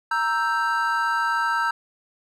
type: chord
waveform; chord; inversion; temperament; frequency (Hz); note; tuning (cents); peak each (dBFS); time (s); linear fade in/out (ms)
triangle; E diminished; second; equal; 932.3 / 1318.5 / 1568; Bb5 / E6 / G6; 0 / 0 / 0; -23; 0.11-1.71; 5
effects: none